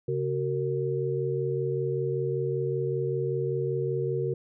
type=tone cluster; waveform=sine; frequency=136 / 374.3 / 459.5 Hz; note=C#3 / F#4 / A#4; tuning=-33 / +20 / -25 cents; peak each=-30 dBFS; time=0.08-4.34 s; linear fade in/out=5 ms; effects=none